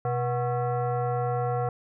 sine tone with frequency modulation, 125.4 Hz, B2, 27 cents sharp, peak -24 dBFS, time 0.05-1.69 s, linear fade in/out 2 ms, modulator 610 Hz, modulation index 1.3, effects none

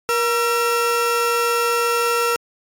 35% pulse tone pair together, 473.7 / 1353 Hz, A#4 / E6, +28 / +45 cents, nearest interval octave + tritone, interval 1817 cents, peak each -18 dBFS, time 0.09-2.36 s, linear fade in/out 0 ms, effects AAC 64 kbps

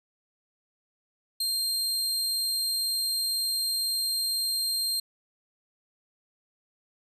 sawtooth tone, 4186 Hz, C8, in tune, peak -23 dBFS, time 1.4-5 s, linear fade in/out 5 ms, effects resampled to 32000 Hz

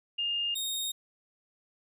sine / sawtooth tone pair in turn, 2822 / 3711 Hz, F7 / A#7, +17 / -9 cents, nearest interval perfect fourth, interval 474 cents, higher second, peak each -28 dBFS, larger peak neither, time 0.18-0.55 / 0.55-0.92 s, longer neither, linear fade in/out 10 ms, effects none

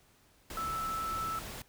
sine tone in noise, 1317 Hz, E6, 2 cents flat, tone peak -33 dBFS, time 0.57-1.39 s, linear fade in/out 2 ms, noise pink, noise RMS -43 dBFS, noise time 0.5-1.62 s, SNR +7 dB, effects pink hiss -65 dBFS RMS until 1.68 s

